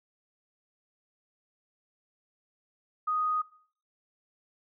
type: tone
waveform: sine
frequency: 1244.5 Hz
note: D#6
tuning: in tune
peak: -26 dBFS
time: 3.07-3.42 s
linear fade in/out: 10 ms
effects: noise-tail reverb RT60 0.5 s tail -19 dB re dry